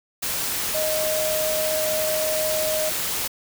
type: tone in noise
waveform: sine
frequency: 622.3 Hz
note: D#5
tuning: in tune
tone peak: -23 dBFS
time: 0.74-2.9 s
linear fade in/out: 10 ms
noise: white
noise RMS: -26 dBFS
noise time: 0.22-3.28 s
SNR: 0 dB
effects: none